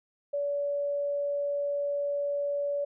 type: tone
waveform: sine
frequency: 572 Hz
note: D5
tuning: 46 cents flat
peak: -27 dBFS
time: 0.33-2.85 s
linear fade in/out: 10 ms
effects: none